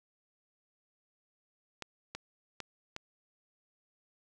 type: clicks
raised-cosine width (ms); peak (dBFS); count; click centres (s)
0.2; -22; 4; 1.823 / 2.15 / 2.603 / 2.964
effects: none